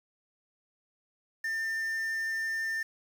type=tone with quantisation; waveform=triangle; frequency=1797 Hz; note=A6; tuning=36 cents sharp; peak=-28 dBFS; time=1.44-2.83 s; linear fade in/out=5 ms; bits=8; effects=none